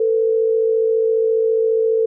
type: tone pair together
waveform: sine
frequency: 446.3 / 501 Hz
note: A4 / B4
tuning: +25 / +25 cents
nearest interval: major second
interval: 200 cents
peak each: -14 / -23 dBFS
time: 0-2.06 s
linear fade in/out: 5 ms
effects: none